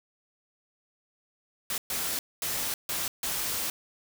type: noise bursts at uneven times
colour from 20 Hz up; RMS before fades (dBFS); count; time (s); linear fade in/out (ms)
white; -31; 5; 1.7-1.78 / 1.9-2.19 / 2.42-2.74 / 2.89-3.08 / 3.23-3.7; 2
effects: none